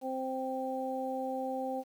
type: harmonic tone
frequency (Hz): 261.7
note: C4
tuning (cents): 0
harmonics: 1 / 2 / 3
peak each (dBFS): -38 / -36 / -37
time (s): 0.01-1.84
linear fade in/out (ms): 50
effects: 10-bit